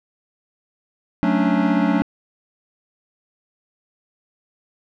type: chord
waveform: square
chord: D major seventh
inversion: first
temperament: equal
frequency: 185 / 220 / 277.2 / 293.7 Hz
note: F#3 / A3 / C#4 / D4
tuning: 0 / 0 / 0 / 0 cents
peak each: -22 dBFS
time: 1.23-2.02 s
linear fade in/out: 0 ms
effects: low-pass 2000 Hz 12 dB/octave